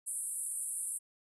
pink band-pass noise, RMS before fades -38 dBFS, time 0.06-0.99 s, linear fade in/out 20 ms, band 8400 to 11000 Hz, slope 96 dB/octave, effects none

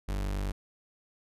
40% pulse tone, 49 Hz, G1, in tune, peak -29 dBFS, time 0.08-0.52 s, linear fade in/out 10 ms, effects resampled to 32000 Hz

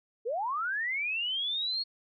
sine linear sweep, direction up, 419.8 to 4355 Hz, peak -29 dBFS, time 0.25-1.84 s, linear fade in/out 20 ms, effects none

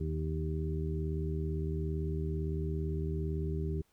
harmonic tone with a mistuned harmonic, 77.78 Hz, D#2, in tune, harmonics 1 / 2 / 3 / 4 / 5, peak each -34 / -36 / -47 / -44 / -40 dBFS, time 0-3.82 s, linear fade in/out 10 ms, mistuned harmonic 5, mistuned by +16 cents, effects pink hiss -72 dBFS RMS until 3.92 s

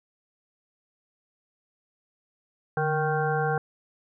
harmonic tone with a mistuned harmonic, 155.56 Hz, D#3, in tune, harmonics 1 / 3 / 5 / 7 / 9 / 10, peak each -28 / -28 / -28 / -37 / -34 / -33 dBFS, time 2.77-3.58 s, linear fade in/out 2 ms, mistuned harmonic 1, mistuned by -80 cents, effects none

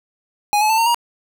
square tone with pitch steps, 829 / 856.7 / 885.4 / 915.1 / 945.7 Hz, G#5 / A5 / A5 / A#5 / A#5, -3 / -46 / +11 / -32 / +25 cents, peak -14 dBFS, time 0.53-0.945 s, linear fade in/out 0 ms, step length 83 ms, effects none

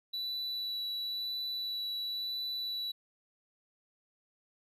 triangle tone with vibrato, 3951 Hz, B7, in tune, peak -33 dBFS, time 0.13-2.92 s, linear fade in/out 10 ms, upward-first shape sine, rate 0.97 Hz, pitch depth 9 cents each way, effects none

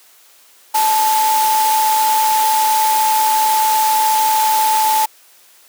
sine tone in noise, 872 Hz, A5, 16 cents flat, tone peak -12 dBFS, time 0.74-5.06 s, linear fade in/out 10 ms, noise white, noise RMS -21 dBFS, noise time 0.74-5.06 s, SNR +6 dB, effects white hiss -48 dBFS RMS until 5.68 s + high-pass 400 Hz 12 dB/octave

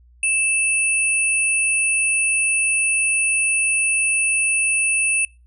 sine tone pair together, 2637 / 9397 Hz, E7 / D9, 0 / 0 cents, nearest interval octave + minor seventh, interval 2200 cents, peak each -18 / -21 dBFS, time 0.23-5.25 s, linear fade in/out 2 ms, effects noise-tail reverb RT60 0.3 s tail -26 dB re dry + added 60 Hz sine -48 dBFS peak until 5.46 s

